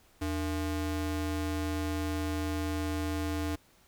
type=ring-modulated tone; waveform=square; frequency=189.2 Hz; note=F#3; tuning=39 cents sharp; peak=-28 dBFS; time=0.21-3.56 s; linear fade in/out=10 ms; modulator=107 Hz; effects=pink hiss -63 dBFS RMS until 3.87 s